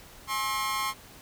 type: tone with amplitude modulation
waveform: sawtooth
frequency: 1070 Hz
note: C6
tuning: 38 cents sharp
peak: -20 dBFS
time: 0.27-0.94 s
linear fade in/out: 50 ms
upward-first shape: sine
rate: 232 Hz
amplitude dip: 85%
effects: pink hiss -50 dBFS RMS until 1.21 s